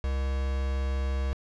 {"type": "tone with quantisation", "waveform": "triangle", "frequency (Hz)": 67, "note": "C2", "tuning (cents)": 42, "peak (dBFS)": -24, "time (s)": [0.04, 1.33], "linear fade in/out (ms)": 0, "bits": 6, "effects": ["low-pass 5000 Hz 12 dB/octave"]}